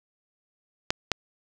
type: clicks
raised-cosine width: 0.2 ms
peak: -5 dBFS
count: 2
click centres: 0.905 / 1.117 s
effects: none